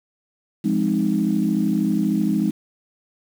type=chord; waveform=sine; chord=F minor seventh; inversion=none; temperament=equal; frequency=174.61 / 207.7 / 261.6 / 311.1 Hz; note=F3 / Ab3 / C4 / Eb4; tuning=0 / 0 / 0 / 0 cents; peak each=-24 / -20 / -25 / -23 dBFS; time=0.64-2.51 s; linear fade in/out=10 ms; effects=tanh soft clip ceiling -7 dBFS + 7-bit